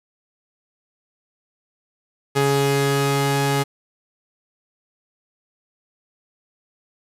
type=tone pair together; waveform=sawtooth; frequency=139.49 / 418 Hz; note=C#3 / G#4; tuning=+11 / +11 cents; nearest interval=octave + perfect fifth; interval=1900 cents; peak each=-16 dBFS; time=2.35-3.64 s; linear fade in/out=20 ms; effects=resampled to 32000 Hz + 7-bit